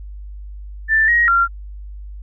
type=tone with pitch steps; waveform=sine; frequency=1771 / 1888 / 1379 Hz; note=A6 / A#6 / F6; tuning=+11 / +22 / -22 cents; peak=-11 dBFS; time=0.88-1.48 s; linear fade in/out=50 ms; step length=200 ms; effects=added 50 Hz sine -30 dBFS peak until 2.22 s